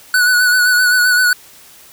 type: tone with vibrato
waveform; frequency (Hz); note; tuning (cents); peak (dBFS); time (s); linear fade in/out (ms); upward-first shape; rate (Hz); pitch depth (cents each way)
square; 1480; F#6; 0; -10; 0.14-1.33; 2; sine; 7.7; 35
effects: white hiss -42 dBFS RMS until 1.92 s